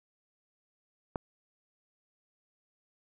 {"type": "click", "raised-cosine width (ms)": 1, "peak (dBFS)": -18, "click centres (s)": 1.158, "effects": []}